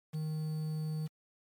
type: tone with quantisation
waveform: triangle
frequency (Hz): 155.56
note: D#3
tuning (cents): 0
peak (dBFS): -31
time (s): 0.13-1.08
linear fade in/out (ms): 20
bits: 9
effects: MP3 96 kbps